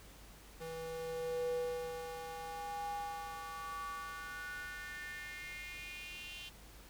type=tone with high-pass filter sweep; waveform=square; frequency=163 Hz; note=E3; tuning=19 cents flat; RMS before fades=-43 dBFS; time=0.6-6.5 s; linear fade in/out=20 ms; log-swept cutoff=350 to 3000 Hz; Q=6.5; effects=added 50 Hz sine -58 dBFS peak until 6.89 s + pink hiss -58 dBFS RMS until 6.89 s